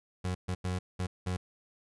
30% pulse tone bursts at uneven times, 91.3 Hz, F#2, 23 cents flat, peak -28 dBFS, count 5, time 0.24-0.35 / 0.48-0.55 / 0.64-0.79 / 0.99-1.07 / 1.26-1.37 s, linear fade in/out 10 ms, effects resampled to 24000 Hz

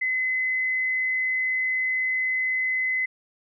sine tone, 2034 Hz, C7, 50 cents flat, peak -22 dBFS, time 0.01-3.06 s, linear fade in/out 10 ms, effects none

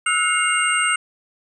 sine tone cluster, 1300 / 1451 / 2155 / 2800 / 8440 Hz, E6 / F#6 / C#7 / F7 / C9, -24 / -34 / -49 / +4 / +14 cents, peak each -23 dBFS, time 0.06-0.96 s, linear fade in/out 5 ms, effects none

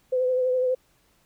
sine tone with vibrato, 508 Hz, B4, 49 cents sharp, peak -20 dBFS, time 0.12-0.75 s, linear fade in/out 10 ms, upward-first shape triangle, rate 12 Hz, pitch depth 33 cents each way, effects pink hiss -64 dBFS RMS until 1.25 s

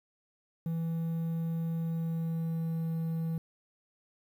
triangle tone with pitch glide, 164.81 to 163.29 Hz, E3 to E3, 0 to -16 cents, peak -28 dBFS, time 0.66-3.38 s, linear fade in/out 2 ms, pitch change -16 cents, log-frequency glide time 1.74-2.92 s, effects 10-bit

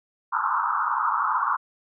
white band-pass noise, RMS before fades -24 dBFS, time 0.32-1.57 s, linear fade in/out 20 ms, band 870 to 1400 Hz, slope 96 dB/octave, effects none

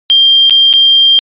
sine tone with dropouts, 3185 Hz, G7, 27 cents sharp, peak -3 dBFS, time 0.1-1.19 s, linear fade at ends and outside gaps 0 ms, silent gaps 0.497-0.507 / 0.729-0.737 s, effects resampled to 8000 Hz

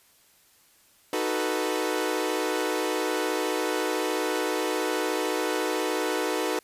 sawtooth chord, B dominant seventh, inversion first, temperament equal, 311.1 / 370 / 440 / 493.9 Hz, D#4 / F#4 / A4 / B4, 0 / 0 / 0 / 0 cents, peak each -27 dBFS, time 1.13-6.59 s, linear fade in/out 2 ms, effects white hiss -60 dBFS RMS until 6.63 s + resampled to 32000 Hz

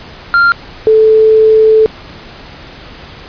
triangle / sine tone pair in turn, 1390 / 437.8 Hz, F6 / A4, -9 / -9 cents, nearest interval octave + minor sixth, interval 2000 cents, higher first, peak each -3 dBFS, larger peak neither, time 0.34-0.52 / 0.87-1.86 s, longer second, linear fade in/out 0 ms, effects pink hiss -32 dBFS RMS until 3.28 s + resampled to 11025 Hz

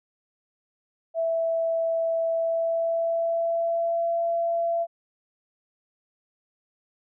sine tone with pitch glide, 659.3 to 675.9 Hz, E5 to E5, 0 to +43 cents, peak -22 dBFS, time 1.14-4.87 s, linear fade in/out 50 ms, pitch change +43 cents, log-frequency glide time 2.3-4.16 s, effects none

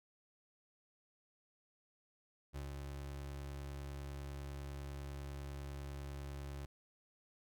30% pulse tone with ADSR envelope, 70 Hz, C#2, 18 cents sharp, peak -39 dBFS, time 2.53-6.66 s, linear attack 31 ms, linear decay 130 ms, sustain -2 dB, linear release 8 ms, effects none

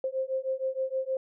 sine beating tone pair, 523.3 / 529.7 Hz, C5 / C5, 0 / +21 cents, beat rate 6.4 Hz, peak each -31 dBFS, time 0.04-1.17 s, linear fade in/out 2 ms, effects none

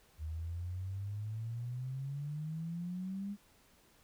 sine exponential sweep, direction up, 76.4 to 205.8 Hz, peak -37 dBFS, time 0.18-3.37 s, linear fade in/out 50 ms, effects pink hiss -66 dBFS RMS until 4.03 s

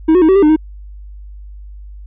triangle tone with pitch steps, 318.4 / 365.5 / 316.2 / 381.2 / 396.6 / 303.2 / 312.9 Hz, D#4 / F#4 / D#4 / G4 / G4 / D#4 / D#4, +40 / -21 / +28 / -48 / +20 / -45 / +10 cents, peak -4 dBFS, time 0.08-0.563 s, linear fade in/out 10 ms, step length 69 ms, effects added 50 Hz sine -30 dBFS peak until 2.06 s + resampled to 8000 Hz

